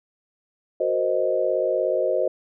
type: chord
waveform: sine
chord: C half-diminished seventh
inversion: second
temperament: equal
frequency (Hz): 370 / 466.2 / 523.3 / 622.3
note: Gb4 / Bb4 / C5 / Eb5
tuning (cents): 0 / 0 / 0 / 0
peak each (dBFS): -27 / -28 / -23 / -24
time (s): 0.8-2.28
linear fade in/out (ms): 5
effects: none